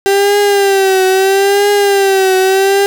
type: tone with vibrato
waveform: 35% pulse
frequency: 392 Hz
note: G4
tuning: in tune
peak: -6 dBFS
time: 0.06-2.86 s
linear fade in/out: 0 ms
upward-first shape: triangle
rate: 0.76 Hz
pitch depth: 80 cents each way
effects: none